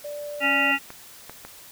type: tone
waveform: sine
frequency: 586 Hz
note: D5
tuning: 4 cents flat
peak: -31 dBFS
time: 0.04-0.72 s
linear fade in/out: 10 ms
type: harmonic tone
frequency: 277.1 Hz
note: C#4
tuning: 1 cent flat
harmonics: 1 / 3 / 5 / 7 / 9 / 10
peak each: -29 / -29 / -28 / -23 / -29 / -23 dBFS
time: 0.4-0.79 s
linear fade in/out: 50 ms
type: clicks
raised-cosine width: 0.5 ms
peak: -23 dBFS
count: 3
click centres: 0.904 / 1.296 / 1.45 s
effects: white hiss -46 dBFS RMS until 1.71 s